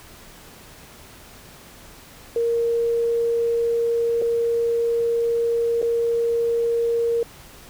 sine tone with dropouts, 466.2 Hz, A#4, in tune, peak -18 dBFS, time 2.36-7.23 s, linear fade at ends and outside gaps 2 ms, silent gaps 4.217-4.221 / 5.817-5.826 s, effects pink hiss -45 dBFS RMS until 7.69 s

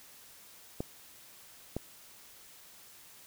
clicks, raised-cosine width 2 ms, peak -20 dBFS, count 2, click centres 0.805 / 1.766 s, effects white hiss -55 dBFS RMS until 3.26 s

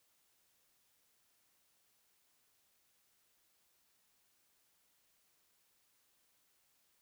silence, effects white hiss -75 dBFS RMS until 7.01 s

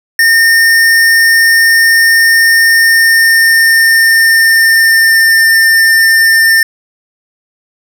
square tone with pitch glide, 1822 to 1802.1 Hz, A#6 to A6, -40 to +41 cents, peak -5 dBFS, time 0.19-6.63 s, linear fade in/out 2 ms, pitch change -19 cents, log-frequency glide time 2.74-5.38 s, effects none

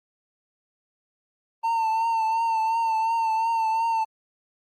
triangle tone with vibrato, 901 Hz, A5, 41 cents sharp, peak -19 dBFS, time 1.63-4.05 s, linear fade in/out 20 ms, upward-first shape triangle, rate 2.8 Hz, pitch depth 44 cents each way, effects Opus 24 kbps

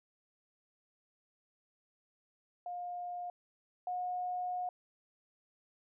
sine tone pair in turn, 710 / 723.2 Hz, F5 / F#5, +28 / -40 cents, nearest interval unison, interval 32 cents, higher second, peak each -38 / -34 dBFS, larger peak second, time 2.66-3.3 / 3.87-4.69 s, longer second, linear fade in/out 2 ms, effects none

